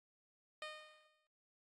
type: tone with exponential decay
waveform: 10% pulse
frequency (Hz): 614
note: D#5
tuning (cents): -23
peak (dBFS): -34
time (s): 0.62-1.27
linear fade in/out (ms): 1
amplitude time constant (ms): 140
effects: low-pass 6000 Hz 12 dB/octave + AAC 64 kbps